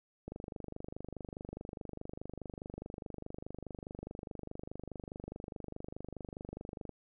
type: click train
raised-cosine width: 2 ms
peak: -29 dBFS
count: 165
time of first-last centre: 0.28-6.893 s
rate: 24.8 Hz
effects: none